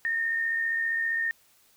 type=tone with amplitude modulation; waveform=sine; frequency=1830 Hz; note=A#6; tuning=32 cents flat; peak=-23 dBFS; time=0.05-1.31 s; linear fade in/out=0 ms; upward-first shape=sine; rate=75.1 Hz; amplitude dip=40%; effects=white hiss -62 dBFS RMS until 1.76 s